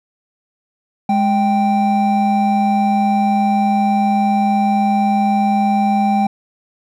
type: tone pair together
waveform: triangle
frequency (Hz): 207.7 / 784.2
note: G#3 / G5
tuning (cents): 0 / 0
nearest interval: octave + major seventh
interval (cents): 2300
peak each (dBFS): -13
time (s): 1.09-6.27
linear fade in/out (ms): 5
effects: none